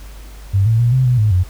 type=tone with pitch steps; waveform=sine; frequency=98.1 / 112.6 / 119.1 / 129.9 / 124.4 / 106.7 / 90.8 Hz; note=G2 / A2 / A#2 / C3 / B2 / G#2 / F#2; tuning=+2 / +40 / +38 / -12 / +13 / +47 / -32 cents; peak=-10 dBFS; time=0.53-1.44 s; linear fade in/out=20 ms; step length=130 ms; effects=added 50 Hz sine -32 dBFS peak until 1.49 s + pink hiss -43 dBFS RMS until 1.49 s